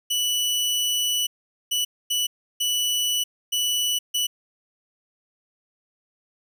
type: tone bursts at uneven times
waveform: sawtooth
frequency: 2960 Hz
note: F#7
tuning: in tune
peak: -18 dBFS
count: 6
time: 0.1-1.27 / 1.71-1.85 / 2.1-2.27 / 2.6-3.24 / 3.52-3.99 / 4.14-4.27 s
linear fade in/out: 10 ms
effects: none